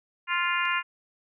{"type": "harmonic tone", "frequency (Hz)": 349.2, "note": "F4", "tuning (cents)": 0, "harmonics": [3, 4, 5, 6, 7, 8], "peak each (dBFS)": [-29, -30, -31, -32, -32, -33], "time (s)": [0.27, 0.83], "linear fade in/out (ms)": 50}
{"type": "clicks", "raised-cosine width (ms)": 0.2, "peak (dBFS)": [-41, -41, -32, -40], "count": 4, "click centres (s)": [0.34, 0.448, 0.654, 0.72]}
{"effects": []}